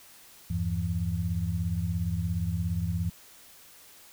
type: tone cluster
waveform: sine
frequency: 82.7 / 99.8 / 169.3 Hz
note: E2 / G2 / E3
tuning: +6 / +32 / +46 cents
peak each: -31 dBFS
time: 0.5-3.1 s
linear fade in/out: 5 ms
effects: white hiss -53 dBFS RMS until 4.12 s